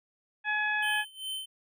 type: harmonic tone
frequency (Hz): 846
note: G#5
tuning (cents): +32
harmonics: 1 / 2 / 3 / 4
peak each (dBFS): -34 / -28 / -34 / -43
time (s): 0.44-1.05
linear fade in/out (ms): 50
type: tone with tremolo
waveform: square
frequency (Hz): 3079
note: G7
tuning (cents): -32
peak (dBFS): -33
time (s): 0.82-1.46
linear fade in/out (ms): 10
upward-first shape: sine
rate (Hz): 2.5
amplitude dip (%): 90
effects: none